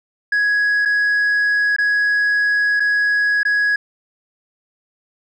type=tone with dropouts; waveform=sine; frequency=1668 Hz; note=G#6; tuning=7 cents sharp; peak=-11 dBFS; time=0.32-3.76 s; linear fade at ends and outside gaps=5 ms; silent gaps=0.852-0.856 / 1.764-1.784 / 2.798-2.802 / 3.432-3.451 s; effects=tanh soft clip ceiling -13 dBFS